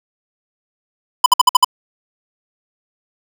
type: tone bursts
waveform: square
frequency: 1003 Hz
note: B5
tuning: 26 cents sharp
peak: -5 dBFS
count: 6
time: 1.24-1.646 s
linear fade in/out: 5 ms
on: 21 ms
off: 56 ms
effects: none